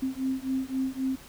sine beating tone pair, 261.6 / 265.4 Hz, C4 / C4, 0 / +25 cents, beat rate 3.8 Hz, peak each -30 dBFS, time 0.02-1.16 s, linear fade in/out 10 ms, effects pink hiss -49 dBFS RMS until 1.28 s

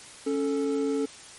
triangle tone pair together, 277.2 / 440 Hz, C#4 / A4, 0 / 0 cents, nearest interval minor sixth, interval 800 cents, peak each -25 dBFS, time 0.26-1.06 s, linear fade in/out 10 ms, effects white hiss -46 dBFS RMS until 1.38 s + MP3 48 kbps

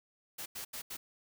white noise bursts at uneven times, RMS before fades -42 dBFS, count 4, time 0.38-0.46 / 0.55-0.65 / 0.73-0.82 / 0.9-0.97 s, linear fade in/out 10 ms, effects none

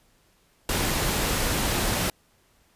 pink noise, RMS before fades -25 dBFS, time 0.69-2.1 s, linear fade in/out 2 ms, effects pink hiss -63 dBFS RMS until 2.75 s + resampled to 32000 Hz

